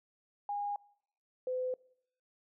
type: tone pair in turn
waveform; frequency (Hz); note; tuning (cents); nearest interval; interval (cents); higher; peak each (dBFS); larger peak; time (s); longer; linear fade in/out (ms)
sine; 817 / 508.5; G#5 / C5; -29 / -50; minor sixth; 821; first; -33 / -32; second; 0.49-0.76 / 1.47-1.74; neither; 2
effects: noise-tail reverb RT60 0.7 s tail -24 dB re dry